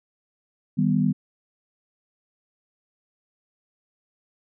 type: chord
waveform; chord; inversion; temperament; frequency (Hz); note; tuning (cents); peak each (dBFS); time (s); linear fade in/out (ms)
sine; Eb augmented; none; equal; 155.56 / 196 / 246.9; Eb3 / G3 / B3; 0 / 0 / 0; -23 / -22 / -23; 0.77-1.13; 20
effects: none